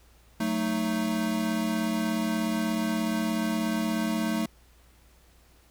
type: chord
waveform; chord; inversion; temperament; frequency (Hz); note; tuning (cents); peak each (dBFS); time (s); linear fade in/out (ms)
square; D# diminished; first; equal with one note detuned; 185 / 221.7 / 311.1; F#3 / A3 / D#4; 0 / +13 / 0; -34 / -28 / -33; 0.4-4.46; 5
effects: added 59 Hz sine -57 dBFS peak until 5.7 s + pink hiss -61 dBFS RMS until 5.7 s